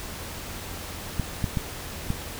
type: clicks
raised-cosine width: 5 ms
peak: -12 dBFS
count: 4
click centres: 1.197 / 1.442 / 1.572 / 2.104 s
effects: added 84 Hz sine -43 dBFS peak until 2.39 s + pink hiss -37 dBFS RMS until 2.39 s